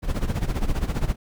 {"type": "noise with tremolo", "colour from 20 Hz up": "brown", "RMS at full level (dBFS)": -20, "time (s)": [0.02, 1.16], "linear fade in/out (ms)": 50, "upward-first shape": "sine", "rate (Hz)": 15, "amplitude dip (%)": 80, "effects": []}